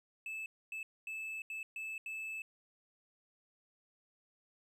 triangle tone bursts at uneven times, 2619 Hz, E7, 12 cents flat, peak -38 dBFS, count 6, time 0.26-0.46 / 0.72-0.83 / 1.07-1.42 / 1.5-1.63 / 1.76-1.98 / 2.06-2.42 s, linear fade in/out 2 ms, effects none

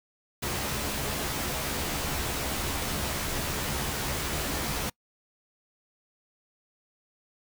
pink noise with comb filter, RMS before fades -31 dBFS, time 0.42-4.9 s, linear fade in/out 10 ms, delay 14 ms, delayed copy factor +0.6, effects noise-tail reverb RT60 0.1 s tail -26 dB re dry

